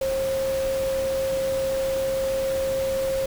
sine tone in noise, 535 Hz, C5, 38 cents sharp, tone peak -22 dBFS, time 0.01-3.26 s, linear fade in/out 5 ms, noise pink, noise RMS -35 dBFS, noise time 0.01-3.26 s, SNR +10 dB, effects none

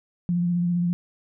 sine tone with vibrato, 174.61 Hz, F3, in tune, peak -20 dBFS, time 0.29-0.93 s, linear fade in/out 0 ms, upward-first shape sine, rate 15 Hz, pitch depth 25 cents each way, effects none

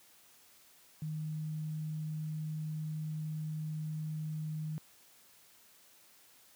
sine tone, 155.1 Hz, D#3, 5 cents flat, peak -35 dBFS, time 1.02-4.78 s, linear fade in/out 0 ms, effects white hiss -62 dBFS RMS until 6.55 s + high-pass 80 Hz 12 dB/octave

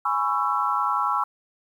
sine chord, C# minor seventh, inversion second, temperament just, 831.5 / 997.9 / 1108.7 / 1330.5 Hz, G#5 / B5 / C#6 / E6, +2 / +18 / 0 / +16 cents, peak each -28 / -27 / -26 / -25 dBFS, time 0.05-1.24 s, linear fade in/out 5 ms, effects 9-bit

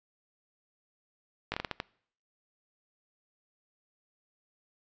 slowing click train, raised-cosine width 0.3 ms, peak -16 dBFS, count 7, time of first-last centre 1.52-1.801 s, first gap 19 ms, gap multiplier 1.36, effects noise-tail reverb RT60 0.6 s tail -23 dB re dry + resampled to 16000 Hz

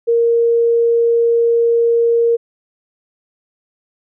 sine tone, 466.2 Hz, A#4, in tune, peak -10 dBFS, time 0.07-2.37 s, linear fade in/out 20 ms, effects none

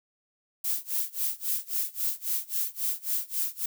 violet noise with tremolo, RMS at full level -27 dBFS, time 0.64-3.66 s, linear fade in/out 5 ms, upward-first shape sine, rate 3.7 Hz, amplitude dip 95%, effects none

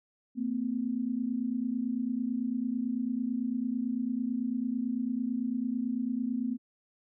sine tone pair together, 227.6 / 256.6 Hz, A#3 / C4, -41 / -34 cents, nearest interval major second, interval 207 cents, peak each -32 / -31 dBFS, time 0.35-6.58 s, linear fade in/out 50 ms, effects none

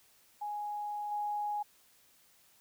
sine tone with level steps, 831 Hz, G#5, 1 cent sharp, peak -35 / -32 dBFS, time 0.41-1.63 s, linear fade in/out 10 ms, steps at 1.11 s, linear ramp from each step 10 ms, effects white hiss -65 dBFS RMS until 2.6 s

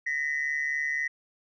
sine tone pair together, 1856.2 / 2000 Hz, A#6 / B6, -8 / +21 cents, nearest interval minor second, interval 129 cents, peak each -28 dBFS, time 0.06-1.08 s, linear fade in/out 10 ms, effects tanh soft clip ceiling -22 dBFS

